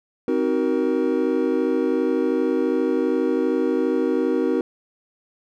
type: chord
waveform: triangle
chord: C half-diminished seventh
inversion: none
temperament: just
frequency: 261.6 / 314 / 376.7 / 470.9 Hz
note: C4 / Eb4 / Gb4 / Bb4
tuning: 0 / +16 / +31 / +18 cents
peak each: -22 dBFS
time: 0.28-4.61 s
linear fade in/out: 2 ms
effects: none